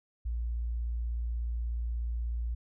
sine tone, 58.27 Hz, A#1, in tune, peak -30 dBFS, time 0.25-2.55 s, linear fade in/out 10 ms, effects none

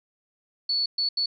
sine tone bursts at uneven times, 4435 Hz, C#8, in tune, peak -22 dBFS, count 3, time 0.69-0.86 / 0.98-1.09 / 1.17-1.26 s, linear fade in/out 5 ms, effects none

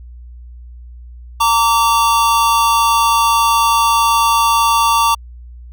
square tone pair together, 916.7 / 1155 Hz, A#5 / D6, -29 / -29 cents, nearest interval major third, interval 400 cents, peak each -14 dBFS, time 1.4-5.15 s, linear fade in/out 10 ms, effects added 60 Hz sine -32 dBFS peak until 5.72 s

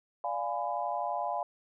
sine chord, D diminished seventh, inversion none, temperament equal with one note detuned, 587.3 / 698.5 / 830.6 / 1002.7 Hz, D5 / F5 / Ab5 / Cb6, 0 / 0 / 0 / +26 cents, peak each -38 / -34 / -35 / -37 dBFS, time 0.24-1.43 s, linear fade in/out 2 ms, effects none

